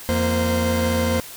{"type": "tone cluster", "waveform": "40% pulse", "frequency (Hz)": [85.4, 232, 519], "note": ["F2", "A#3", "C5"], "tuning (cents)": [-38, -8, -14], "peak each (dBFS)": -22, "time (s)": [0.09, 1.2], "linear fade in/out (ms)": 0, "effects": ["white hiss -38 dBFS RMS until 1.36 s"]}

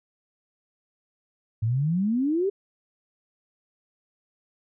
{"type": "exponential sweep", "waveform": "sine", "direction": "up", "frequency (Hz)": [105.2, 410], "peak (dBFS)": -21, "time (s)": [1.62, 2.5], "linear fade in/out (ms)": 10, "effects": []}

